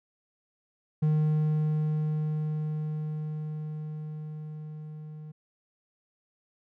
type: tone with level ramp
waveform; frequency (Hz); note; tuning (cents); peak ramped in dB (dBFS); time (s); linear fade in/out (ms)
triangle; 153.5; D#3; -23; -19 to -38; 1.02-5.32; 10
effects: none